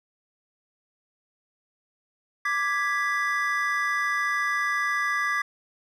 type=chord; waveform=triangle; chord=G# diminished; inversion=second; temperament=equal; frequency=1174.7 / 1661.2 / 1975.5 Hz; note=D6 / G#6 / B6; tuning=0 / 0 / 0 cents; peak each=-26 dBFS; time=2.45-5.42 s; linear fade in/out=5 ms; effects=none